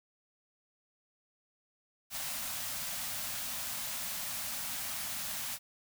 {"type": "band-stop noise", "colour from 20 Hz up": "white", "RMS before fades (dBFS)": -38, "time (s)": [2.1, 5.59], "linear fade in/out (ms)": 50, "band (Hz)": [280, 550], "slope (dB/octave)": 96, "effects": []}